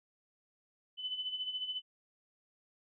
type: tone with tremolo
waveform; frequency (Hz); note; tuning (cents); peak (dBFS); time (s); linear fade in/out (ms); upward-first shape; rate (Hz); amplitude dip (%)
sine; 3014; F#7; +31; -33; 0.97-1.82; 50; sine; 14; 65
effects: none